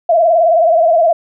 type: tone with vibrato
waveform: sine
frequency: 666 Hz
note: E5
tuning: 18 cents sharp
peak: -7 dBFS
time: 0.09-1.13 s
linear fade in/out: 5 ms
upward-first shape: sine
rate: 19 Hz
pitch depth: 88 cents each way
effects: none